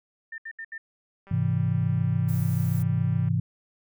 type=tone bursts; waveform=sine; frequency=1800 Hz; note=A6; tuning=39 cents sharp; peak=-34 dBFS; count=4; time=0.32-0.78 s; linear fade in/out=5 ms; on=61 ms; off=72 ms
type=click train; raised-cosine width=0.5 ms; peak=-36 dBFS; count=396; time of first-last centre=1.27-3.285 s; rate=196 Hz
type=chord; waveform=sine; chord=Ab augmented; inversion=none; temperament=equal; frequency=103.83 / 130.81 / 164.81 Hz; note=Ab2 / C3 / E3; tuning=0 / 0 / 0 cents; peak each=-26 dBFS; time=1.31-3.4 s; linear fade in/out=5 ms
type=noise; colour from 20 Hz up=violet; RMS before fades=-43 dBFS; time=2.28-2.83 s; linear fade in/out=10 ms
effects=none